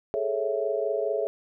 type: chord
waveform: sine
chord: A major seventh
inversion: third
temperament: equal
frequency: 415.3 / 440 / 554.4 / 659.3 Hz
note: G#4 / A4 / C#5 / E5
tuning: 0 / 0 / 0 / 0 cents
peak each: -30 dBFS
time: 0.14-1.27 s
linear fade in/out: 0 ms
effects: none